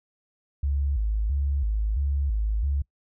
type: tone with vibrato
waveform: sine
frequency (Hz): 61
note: B1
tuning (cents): -21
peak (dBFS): -22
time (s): 0.63-2.82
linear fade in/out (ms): 5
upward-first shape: square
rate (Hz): 1.5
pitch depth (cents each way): 240
effects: noise-tail reverb RT60 0.1 s tail -24 dB re dry